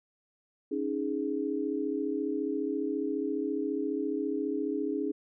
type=chord; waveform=sine; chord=C# suspended second; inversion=none; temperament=just; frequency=277.2 / 311.8 / 415.8 Hz; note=C#4 / D#4 / G#4; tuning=0 / +4 / +2 cents; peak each=-33 dBFS; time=0.71-5.12 s; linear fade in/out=10 ms; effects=none